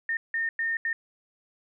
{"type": "tone bursts at uneven times", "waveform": "sine", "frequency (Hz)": 1825, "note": "A#6", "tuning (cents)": -37, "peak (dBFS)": -25, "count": 4, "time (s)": [[0.09, 0.17], [0.34, 0.49], [0.59, 0.77], [0.85, 0.93]], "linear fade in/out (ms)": 2, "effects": []}